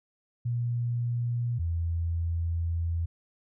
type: tone pair in turn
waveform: sine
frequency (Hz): 119.6 / 83.89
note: A#2 / E2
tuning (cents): +45 / +31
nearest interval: tritone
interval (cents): 614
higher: first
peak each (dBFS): -26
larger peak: neither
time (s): 0.45-1.59 / 1.59-3.06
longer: second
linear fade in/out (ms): 10
effects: none